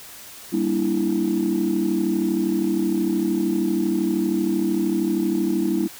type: chord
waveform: sine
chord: E half-diminished seventh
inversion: first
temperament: just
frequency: 197.78 / 237.3 / 296.7 / 329.6 Hz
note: G3 / Bb3 / D4 / E4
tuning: +16 / +31 / +18 / 0 cents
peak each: -24 / -26 / -25 / -21 dBFS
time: 0.52-5.88 s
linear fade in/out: 20 ms
effects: tanh soft clip ceiling -12 dBFS + white hiss -41 dBFS RMS until 5.99 s